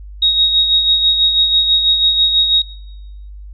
sine tone with tremolo, 3770 Hz, A#7, 19 cents sharp, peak -8 dBFS, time 0.22-2.62 s, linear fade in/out 5 ms, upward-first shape sine, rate 6.1 Hz, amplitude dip 50%, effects noise-tail reverb RT60 1.0 s tail -22 dB re dry + added 50 Hz sine -30 dBFS peak until 3.53 s

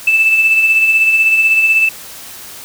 sine tone with tremolo, 2637 Hz, E7, in tune, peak -5 dBFS, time 0.07-1.89 s, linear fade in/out 5 ms, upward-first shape sine, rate 16 Hz, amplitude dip 45%, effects tanh soft clip ceiling -2 dBFS + white hiss -32 dBFS RMS until 2.64 s

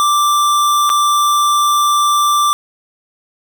square tone with dropouts, 1177 Hz, D6, 3 cents sharp, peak -11 dBFS, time 0-2.53 s, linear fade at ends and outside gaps 0 ms, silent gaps 0.894-0.9 s, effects none

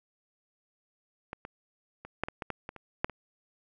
clicks, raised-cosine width 0.5 ms, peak -22 / -25 / -28 / -13 / -21 / -20 / -18 / -23 / -30 / -10 / -27 dBFS, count 11, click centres 1.331 / 1.451 / 2.05 / 2.236 / 2.285 / 2.422 / 2.503 / 2.691 / 2.763 / 3.045 / 3.097 s, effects none

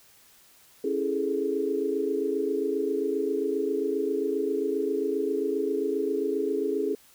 sine chord, A major seventh, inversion first, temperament just, 275 / 330 / 412.5 / 440 Hz, C#4 / E4 / G#4 / A4, -14 / +2 / -12 / 0 cents, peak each -32 / -32 / -27 / -32 dBFS, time 0.84-6.95 s, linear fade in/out 5 ms, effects white hiss -57 dBFS RMS until 7.14 s

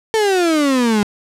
35% pulse exponential sweep, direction down, 451.4 to 201.7 Hz, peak -11 dBFS, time 0.14-1.03 s, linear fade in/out 0 ms, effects low-pass 10000 Hz 12 dB/octave

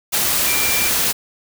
sine tone in noise, 2362 Hz, D7, 9 cents sharp, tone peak -23 dBFS, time 0.46-0.9 s, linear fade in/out 20 ms, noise white, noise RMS -18 dBFS, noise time 0.12-1.13 s, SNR -8 dB, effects none

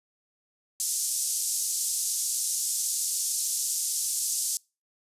pink band-pass noise, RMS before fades -29 dBFS, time 0.8-4.57 s, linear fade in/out 0 ms, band 6000 to 11000 Hz, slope 24 dB/octave, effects noise-tail reverb RT60 0.3 s tail -26 dB re dry + resampled to 32000 Hz

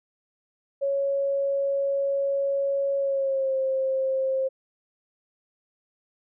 sine tone with pitch glide, 554.4 to 530.3 Hz, C#5 to C5, 0 to +23 cents, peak -22 dBFS, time 0.81-4.49 s, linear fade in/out 20 ms, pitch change -77 cents, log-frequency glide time 2.98-3.56 s, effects none

